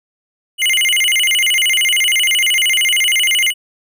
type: tone with vibrato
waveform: square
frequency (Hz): 2489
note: D#7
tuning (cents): 0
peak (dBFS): -12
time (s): 0.58-3.54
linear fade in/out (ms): 50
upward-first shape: square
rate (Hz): 13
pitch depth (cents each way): 290
effects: none